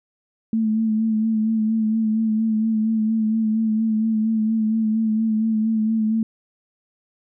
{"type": "tone with vibrato", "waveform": "sine", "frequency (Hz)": 220, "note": "A3", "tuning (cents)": 0, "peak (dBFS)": -17, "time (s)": [0.53, 6.23], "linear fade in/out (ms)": 2, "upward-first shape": "sine", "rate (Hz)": 4.3, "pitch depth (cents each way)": 34, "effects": []}